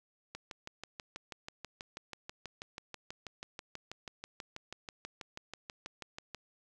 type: click train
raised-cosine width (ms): 0.2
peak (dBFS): -25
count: 38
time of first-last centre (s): 0.35-6.347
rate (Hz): 6.17
effects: none